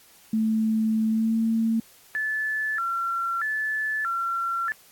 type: tone with pitch glide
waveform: sine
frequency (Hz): 220.2 to 225.3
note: A3 to A3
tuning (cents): +2 to +41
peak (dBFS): -20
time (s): 0.33-1.8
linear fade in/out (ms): 5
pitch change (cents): +39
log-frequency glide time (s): 1.09-1.34
type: tone with vibrato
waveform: sine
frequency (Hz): 1539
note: G6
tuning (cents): -32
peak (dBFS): -24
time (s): 2.15-4.72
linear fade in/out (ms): 0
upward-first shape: square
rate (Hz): 0.79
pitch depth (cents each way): 210
effects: white hiss -54 dBFS RMS until 4.91 s + AAC 64 kbps